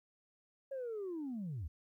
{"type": "linear sweep", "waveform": "sine", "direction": "down", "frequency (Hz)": [554.4, 66], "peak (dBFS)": -37, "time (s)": [0.71, 1.68], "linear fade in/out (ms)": 10, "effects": ["tanh soft clip ceiling -36 dBFS", "13-bit"]}